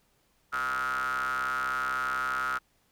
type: ring-modulated tone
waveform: square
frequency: 65.8 Hz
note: C2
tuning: 10 cents sharp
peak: -26 dBFS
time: 0.52-2.59 s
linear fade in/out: 20 ms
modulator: 1350 Hz
effects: pink hiss -69 dBFS RMS until 2.91 s